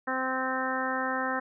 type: harmonic tone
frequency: 260 Hz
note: C4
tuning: 11 cents flat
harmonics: 1 / 2 / 3 / 4 / 5 / 6 / 7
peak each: -35 / -35 / -35 / -35 / -35 / -35 / -35 dBFS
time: 0.07-1.4 s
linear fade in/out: 10 ms
effects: none